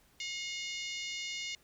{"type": "harmonic tone", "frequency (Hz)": 718, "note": "F5", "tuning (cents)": 48, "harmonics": [3, 4, 5, 6, 7, 8, 9, 10], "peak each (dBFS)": [-41, -43, -45, -47, -48, -49, -50, -51], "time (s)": [0.2, 1.55], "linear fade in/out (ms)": 2, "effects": ["pink hiss -66 dBFS RMS until 1.63 s"]}